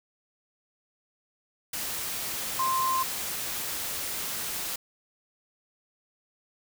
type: tone in noise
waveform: sine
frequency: 1046.5 Hz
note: C6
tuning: in tune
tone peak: -24 dBFS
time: 2.59-3.03 s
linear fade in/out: 5 ms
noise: white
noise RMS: -33 dBFS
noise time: 1.73-4.76 s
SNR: +6 dB
effects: none